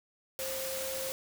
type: tone in noise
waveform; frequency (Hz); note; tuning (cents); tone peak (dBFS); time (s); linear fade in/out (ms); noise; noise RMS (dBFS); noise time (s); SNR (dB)
sine; 529; C5; +19; -37; 0.39-1.12; 0; white; -38; 0.39-1.12; -2
effects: none